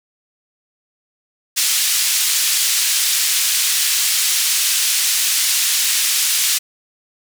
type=band-pass noise; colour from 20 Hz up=white; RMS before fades=-17 dBFS; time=1.56-6.59 s; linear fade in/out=20 ms; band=2500 to 10000 Hz; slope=12 dB/octave; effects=none